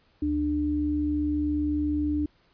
sine tone pair together, 74.4 / 297.6 Hz, D2 / D4, +23 / +23 cents, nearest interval 2 octaves, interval 2400 cents, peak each -31 / -24 dBFS, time 0.22-2.26 s, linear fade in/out 5 ms, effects pink hiss -64 dBFS RMS until 2.53 s + resampled to 11025 Hz

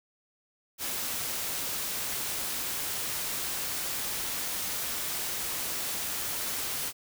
white noise, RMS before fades -33 dBFS, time 0.78-6.93 s, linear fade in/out 50 ms, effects none

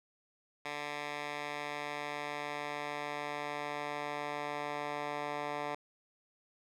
10% pulse tone with band-pass filter sweep, 146.83 Hz, D3, in tune, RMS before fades -39 dBFS, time 0.65-5.75 s, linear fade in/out 5 ms, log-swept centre 2000 to 1200 Hz, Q 0.9, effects none

